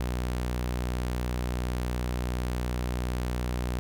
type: tone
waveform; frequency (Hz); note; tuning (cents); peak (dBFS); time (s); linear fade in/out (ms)
sawtooth; 61.4; B1; -9; -24; 0-3.79; 0
effects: none